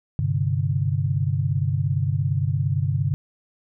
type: chord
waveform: sine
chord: G suspended fourth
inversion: none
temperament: equal with one note detuned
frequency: 98 / 129.46 / 146.83 Hz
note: G2 / C3 / D3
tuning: 0 / -18 / 0 cents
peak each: -24 dBFS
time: 0.19-3.14 s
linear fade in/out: 0 ms
effects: none